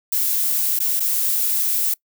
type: noise with dropouts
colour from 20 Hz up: violet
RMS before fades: -20 dBFS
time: 0.12-1.94 s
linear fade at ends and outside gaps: 5 ms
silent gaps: 0.79-0.801 / 0.997-1.003 s
effects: noise-tail reverb RT60 0.1 s tail -24 dB re dry